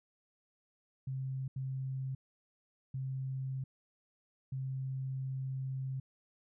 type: tone bursts at uneven times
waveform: sine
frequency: 132.5 Hz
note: C3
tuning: 22 cents sharp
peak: -35 dBFS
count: 4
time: 1.07-1.48 / 1.56-2.15 / 2.94-3.64 / 4.52-6 s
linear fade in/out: 5 ms
effects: none